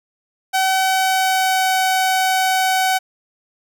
sawtooth tone with pitch glide, 760 to 753.9 Hz, F#5 to F#5, +46 to +32 cents, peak -11 dBFS, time 0.53-2.99 s, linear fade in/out 20 ms, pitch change -14 cents, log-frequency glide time 0.75-1.75 s, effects none

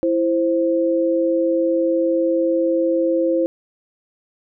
sine tone pair together, 332.2 / 524.4 Hz, E4 / C5, +13 / +4 cents, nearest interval minor sixth, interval 791 cents, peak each -18 dBFS, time 0.03-3.46 s, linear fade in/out 0 ms, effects none

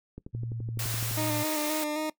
click train, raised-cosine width 3 ms, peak -27 dBFS, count 12, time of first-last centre 0.18-1.112 s, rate 11.8 Hz
sine tone with pitch glide, 116.54 to 114.14 Hz, A#2 to A#2, 0 to -36 cents, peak -32 dBFS, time 0.33-1.44 s, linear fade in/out 20 ms, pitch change -36 cents, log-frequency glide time 0.45-0.66 s
white high-pass noise, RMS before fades -34 dBFS, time 0.79-1.84 s, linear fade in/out 2 ms, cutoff 320 Hz, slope 96 dB/octave
20% pulse tone with vibrato, 304.8 Hz, D#4, 36 cents flat, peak -24 dBFS, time 1.17-2.1 s, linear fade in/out 5 ms, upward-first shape square, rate 3.8 Hz, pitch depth 26 cents each way
effects noise-tail reverb RT60 0.1 s tail -20 dB re dry

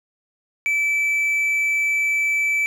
triangle tone, 2314 Hz, D7, 26 cents flat, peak -16 dBFS, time 0.66-2.66 s, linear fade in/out 0 ms, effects none

